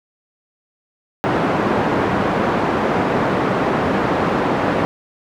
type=band-pass noise; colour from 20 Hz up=pink; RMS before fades=-18 dBFS; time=1.24-4.85 s; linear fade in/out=0 ms; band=180 to 1300 Hz; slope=12 dB/octave; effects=none